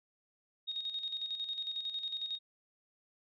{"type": "tone with tremolo", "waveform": "sine", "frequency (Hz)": 3729, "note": "A#7", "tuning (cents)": 0, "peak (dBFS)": -34, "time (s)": [0.67, 2.39], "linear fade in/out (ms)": 20, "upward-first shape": "square", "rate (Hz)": 11, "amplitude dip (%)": 55, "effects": []}